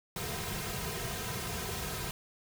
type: noise with comb filter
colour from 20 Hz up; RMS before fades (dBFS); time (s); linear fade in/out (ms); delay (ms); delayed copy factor
pink; -37; 0.16-2.11; 2; 3.5; -0.9
effects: none